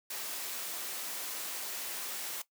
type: high-pass noise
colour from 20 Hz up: white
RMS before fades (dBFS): -39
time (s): 0.1-2.42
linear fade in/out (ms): 5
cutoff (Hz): 290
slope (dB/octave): 12
effects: noise-tail reverb RT60 0.1 s tail -17 dB re dry